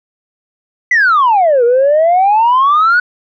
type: exponential two-way sweep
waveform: sine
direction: down then up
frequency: 2031 to 464.8 to 1492 Hz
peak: -5 dBFS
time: 0.91-3 s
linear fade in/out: 5 ms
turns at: 1.64 s
effects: tanh soft clip ceiling -4 dBFS